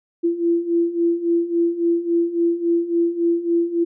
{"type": "beating tone pair", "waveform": "sine", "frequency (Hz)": [337.3, 340.9], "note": ["E4", "F4"], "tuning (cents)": [40, -42], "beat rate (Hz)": 3.6, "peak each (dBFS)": [-22, -18], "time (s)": [0.23, 3.85], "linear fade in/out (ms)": 20, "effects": []}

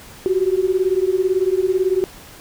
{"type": "beating tone pair", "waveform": "sine", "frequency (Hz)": [365.5, 383.5], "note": ["F#4", "G4"], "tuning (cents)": [-21, -38], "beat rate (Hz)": 18, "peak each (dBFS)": -18, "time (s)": [0.26, 2.04], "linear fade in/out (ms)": 0, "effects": ["pink hiss -41 dBFS RMS until 2.4 s"]}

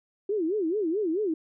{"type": "tone with vibrato", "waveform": "sine", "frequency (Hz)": 370, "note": "F#4", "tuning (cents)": 0, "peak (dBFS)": -24, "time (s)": [0.29, 1.34], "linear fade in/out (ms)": 5, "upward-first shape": "sine", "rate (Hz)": 4.6, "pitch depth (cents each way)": 280, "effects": []}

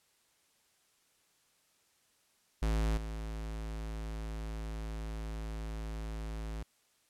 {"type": "tone with level steps", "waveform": "square", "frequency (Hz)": 54.2, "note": "A1", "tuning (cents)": -25, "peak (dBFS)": [-29, -38], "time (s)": [2.62, 6.63], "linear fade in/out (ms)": 5, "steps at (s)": 2.97, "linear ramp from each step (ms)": 2, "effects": ["white hiss -71 dBFS RMS until 7.09 s", "low-pass 11000 Hz 12 dB/octave"]}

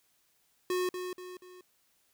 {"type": "tone with echo", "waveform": "square", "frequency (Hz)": 363.9, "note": "F#4", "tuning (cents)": -29, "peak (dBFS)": -29, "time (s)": [0.7, 0.89], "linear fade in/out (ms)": 2, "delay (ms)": 240, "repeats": 3, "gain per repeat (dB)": -7, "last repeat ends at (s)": 1.61, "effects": ["white hiss -71 dBFS RMS until 2.13 s"]}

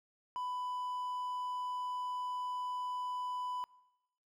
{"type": "tone", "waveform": "triangle", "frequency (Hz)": 996, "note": "B5", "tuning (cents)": 14, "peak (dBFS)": -34, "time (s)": [0.36, 3.64], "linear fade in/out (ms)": 0, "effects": ["noise-tail reverb RT60 1.0 s tail -23 dB re dry"]}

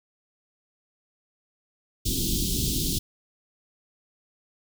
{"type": "band-stop noise", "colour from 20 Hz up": "pink", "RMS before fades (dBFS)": -26, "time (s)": [2.05, 2.99], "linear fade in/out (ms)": 10, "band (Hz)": [370, 3200], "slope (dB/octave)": 48, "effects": []}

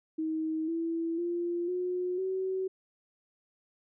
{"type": "tone with pitch steps", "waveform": "sine", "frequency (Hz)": [316.8, 331, 345.9, 361.4, 377.6], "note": ["D#4", "E4", "F4", "F#4", "F#4"], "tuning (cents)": [31, 7, -17, -41, 35], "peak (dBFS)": -29, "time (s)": [0.18, 2.68], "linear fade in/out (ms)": 10, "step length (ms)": 500, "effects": []}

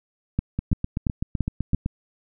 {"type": "two click trains", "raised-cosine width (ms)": 5, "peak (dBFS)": [-12, -9], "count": [11, 5], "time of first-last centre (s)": [[0.59, 1.861], [0.39, 1.746]], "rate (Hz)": [7.87, 2.95], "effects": []}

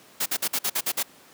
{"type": "noise bursts", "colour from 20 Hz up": "white", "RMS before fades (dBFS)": -25, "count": 8, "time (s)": [0.2, 1.03], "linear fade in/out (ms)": 10, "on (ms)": 60, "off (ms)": 50, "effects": ["pink hiss -52 dBFS RMS until 1.33 s", "high-pass 200 Hz 12 dB/octave"]}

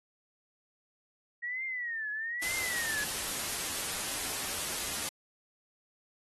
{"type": "tone with vibrato", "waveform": "sine", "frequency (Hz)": 1890, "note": "A#6", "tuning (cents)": 23, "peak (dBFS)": -33, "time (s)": [1.42, 3.05], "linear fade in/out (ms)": 20, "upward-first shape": "triangle", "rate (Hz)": 1.1, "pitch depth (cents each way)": 200}
{"type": "noise", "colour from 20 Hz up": "white", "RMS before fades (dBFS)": -35, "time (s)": [2.42, 5.09], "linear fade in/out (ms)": 5}
{"effects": ["AAC 32 kbps"]}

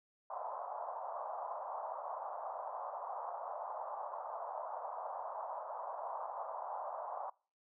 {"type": "band-pass noise", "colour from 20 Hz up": "pink", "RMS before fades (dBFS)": -43, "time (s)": [0.3, 7.3], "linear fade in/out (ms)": 5, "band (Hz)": [610, 1100], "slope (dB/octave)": 48, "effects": ["noise-tail reverb RT60 0.4 s tail -25 dB re dry"]}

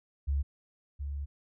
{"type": "tone pair in turn", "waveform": "sine", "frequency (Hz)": [70.1, 71], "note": ["C#2", "C#2"], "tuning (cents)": [20, 42], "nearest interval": "unison", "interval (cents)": 22, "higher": "second", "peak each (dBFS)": [-26, -33], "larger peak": "first", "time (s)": [[0.27, 0.43], [0.99, 1.26]], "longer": "second", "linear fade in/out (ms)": 20, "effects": []}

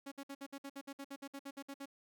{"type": "tone bursts", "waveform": "sawtooth", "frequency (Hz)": 277.2, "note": "C#4", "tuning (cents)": 0, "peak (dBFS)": -40, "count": 16, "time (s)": [0.06, 1.858], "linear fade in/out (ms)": 10, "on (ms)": 58, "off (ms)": 58, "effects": []}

